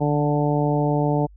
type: harmonic tone with a mistuned harmonic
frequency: 146.83 Hz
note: D3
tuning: in tune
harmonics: 1 / 2 / 3 / 4 / 5 / 6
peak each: -21 / -24 / -26 / -27 / -28 / -29 dBFS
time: 0-1.27 s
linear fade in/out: 20 ms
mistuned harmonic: 1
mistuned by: +22 cents
effects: added 50 Hz sine -44 dBFS peak until 1.36 s